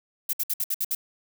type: noise bursts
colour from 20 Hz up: violet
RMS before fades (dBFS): -26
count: 7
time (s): 0.29-0.95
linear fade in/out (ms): 5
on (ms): 42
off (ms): 61
effects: none